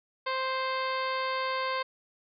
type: harmonic tone with a mistuned harmonic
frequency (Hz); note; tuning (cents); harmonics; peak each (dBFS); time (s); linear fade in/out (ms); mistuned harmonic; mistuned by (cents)
523.3; C5; 0; 1 / 2 / 3 / 4 / 5 / 6 / 7 / 8 / 9; -34 / -31 / -38 / -38 / -43 / -45 / -44 / -44 / -47; 0.26-1.83; 10; 8; +50
effects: none